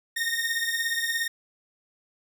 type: beating tone pair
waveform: sawtooth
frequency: 1834 / 1851 Hz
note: A#6 / A#6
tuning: -29 / -13 cents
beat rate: 17 Hz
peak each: -25 dBFS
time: 0.16-1.28 s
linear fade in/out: 10 ms
effects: none